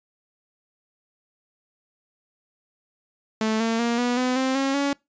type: tone with pitch steps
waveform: sawtooth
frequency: 219.1 / 227.1 / 235.4 / 244 / 252.8 / 262.1 / 271.6 / 281.5 Hz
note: A3 / A#3 / A#3 / B3 / B3 / C4 / C#4 / C#4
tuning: -7 / -45 / +17 / -21 / +41 / +3 / -35 / +27 cents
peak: -17 dBFS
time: 3.41-4.93 s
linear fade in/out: 2 ms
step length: 190 ms
effects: noise-tail reverb RT60 0.2 s tail -24 dB re dry + resampled to 16000 Hz